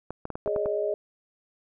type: clicks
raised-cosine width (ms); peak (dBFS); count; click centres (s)
1; -19; 7; 0.106 / 0.254 / 0.303 / 0.355 / 0.476 / 0.562 / 0.659
type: chord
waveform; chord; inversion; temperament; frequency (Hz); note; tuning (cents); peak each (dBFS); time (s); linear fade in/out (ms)
sine; Ab suspended fourth; none; equal with one note detuned; 415.3 / 564.7 / 622.3; Ab4 / Db5 / Eb5; 0 / +32 / 0; -28 / -33 / -28; 0.46-0.94; 0
effects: none